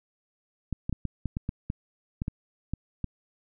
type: clicks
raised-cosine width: 5 ms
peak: -17 dBFS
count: 12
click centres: 0.727 / 0.895 / 0.927 / 1.053 / 1.257 / 1.369 / 1.491 / 1.701 / 2.219 / 2.281 / 2.736 / 3.043 s
effects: none